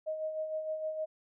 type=tone with tremolo; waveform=sine; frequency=626 Hz; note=D#5; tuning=10 cents sharp; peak=-31 dBFS; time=0.06-1.06 s; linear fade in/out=20 ms; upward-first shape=sine; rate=6.5 Hz; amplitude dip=50%; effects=none